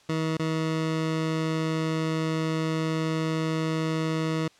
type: tone with dropouts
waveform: 20% pulse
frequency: 159.6 Hz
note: D#3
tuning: 44 cents sharp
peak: -20 dBFS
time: 0.09-4.48 s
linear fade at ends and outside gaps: 5 ms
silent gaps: 0.371-0.394 s
effects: white hiss -58 dBFS RMS until 4.59 s + low-pass 6000 Hz 12 dB/octave